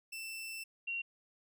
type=tone pair in turn; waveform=sawtooth / sine; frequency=2669 / 2749 Hz; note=E7 / F7; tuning=+21 / -28 cents; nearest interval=minor second; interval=51 cents; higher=second; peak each=-38 / -35 dBFS; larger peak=second; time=0.12-0.64 / 0.87-1.02 s; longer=first; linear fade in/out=10 ms; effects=none